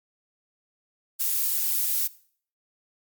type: noise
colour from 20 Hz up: violet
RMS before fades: -25 dBFS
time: 1.19-2.08 s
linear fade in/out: 20 ms
effects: noise-tail reverb RT60 0.5 s tail -18 dB re dry + Opus 48 kbps